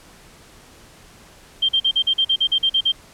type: tone bursts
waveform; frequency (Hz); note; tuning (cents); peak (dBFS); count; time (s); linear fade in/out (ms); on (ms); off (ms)
sine; 3163; G7; +15; -14; 12; 1.62-2.921; 10; 69; 43
effects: pink hiss -47 dBFS RMS until 3.13 s + low-pass 11000 Hz 12 dB/octave